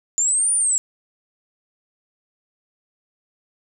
sine linear two-way sweep, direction up then down, 7040 to 9510 to 7540 Hz, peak -16 dBFS, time 0.18-0.78 s, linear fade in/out 0 ms, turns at 0.53 s, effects none

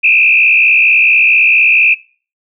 sine tone with frequency modulation, 2521 Hz, D#7, 22 cents sharp, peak -5 dBFS, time 0.03-1.95 s, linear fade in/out 20 ms, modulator 64.4 Hz, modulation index 2.1, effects noise-tail reverb RT60 0.4 s tail -22 dB re dry

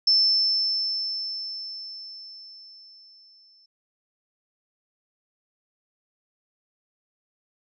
sine tone with exponential decay, 5300 Hz, E8, 9 cents sharp, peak -15 dBFS, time 0.07-3.66 s, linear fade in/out 5 ms, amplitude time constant 780 ms, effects none

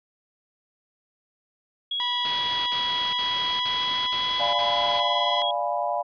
sine tone with vibrato, 3322 Hz, G#7, in tune, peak -25 dBFS, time 1.91-5.51 s, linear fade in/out 5 ms, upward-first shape triangle, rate 0.49 Hz, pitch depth 8 cents each way
sawtooth tone with pitch glide, 977 to 1006.2 Hz, B5 to B5, -19 to +32 cents, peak -24 dBFS, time 2-5.42 s, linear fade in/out 0 ms, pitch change +51 cents, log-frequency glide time 2.62-4.67 s
white noise bursts, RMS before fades -31 dBFS, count 6, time 2.25-5 s, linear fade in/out 0 ms, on 410 ms, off 58 ms
sine chord, D diminished seventh, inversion none, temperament equal, 587.3 / 698.5 / 830.6 / 987.8 Hz, D5 / F5 / Ab5 / Cb6, 0 / 0 / 0 / 0 cents, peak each -29 / -27 / -30 / -30 dBFS, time 4.39-6.03 s, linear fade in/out 20 ms
effects resampled to 11025 Hz

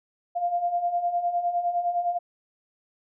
sine beating tone pair, 692 / 701.8 Hz, F5 / F5, -16 / +8 cents, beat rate 9.8 Hz, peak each -30 / -24 dBFS, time 0.35-2.19 s, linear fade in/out 20 ms, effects none

